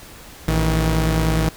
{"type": "tone pair together", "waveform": "sawtooth", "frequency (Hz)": [56.49, 159.5], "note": ["A1", "D#3"], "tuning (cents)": [46, 43], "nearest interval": "octave + tritone", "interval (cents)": 1797, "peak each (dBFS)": -15, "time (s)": [0.48, 1.49], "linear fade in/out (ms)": 0, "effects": ["pink hiss -41 dBFS RMS until 1.56 s"]}